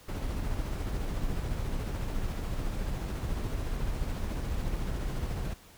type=noise with tremolo; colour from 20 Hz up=brown; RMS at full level=-31 dBFS; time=0.08-5.54 s; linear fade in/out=10 ms; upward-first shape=sine; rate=14 Hz; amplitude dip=30%; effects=pink hiss -55 dBFS RMS until 5.77 s